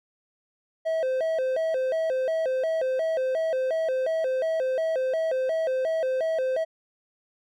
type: tone with vibrato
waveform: triangle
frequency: 579 Hz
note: D5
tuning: 25 cents flat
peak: -21 dBFS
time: 0.85-6.65 s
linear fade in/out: 20 ms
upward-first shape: square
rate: 2.8 Hz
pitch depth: 190 cents each way
effects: none